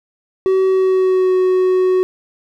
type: tone with pitch glide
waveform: triangle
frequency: 379.3 to 370.4 Hz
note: F#4 to F#4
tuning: +43 to +2 cents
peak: -9 dBFS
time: 0.46-2.03 s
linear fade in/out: 0 ms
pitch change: -41 cents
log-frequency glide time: 0.66-1.35 s
effects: none